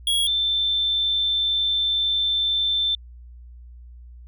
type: tone pair in turn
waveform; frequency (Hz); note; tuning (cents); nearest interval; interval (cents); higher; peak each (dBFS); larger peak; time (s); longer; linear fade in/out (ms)
square / sine; 3322 / 3549; G#7 / A7; 0 / +14; minor second; 114; second; -19; neither; 0.07-0.27 / 0.27-2.95; second; 2
effects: added 60 Hz sine -40 dBFS peak until 4.27 s